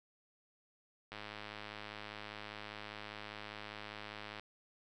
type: click train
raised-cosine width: 0.3 ms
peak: -29 dBFS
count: 345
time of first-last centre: 1.12-4.396 s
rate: 105 Hz
effects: none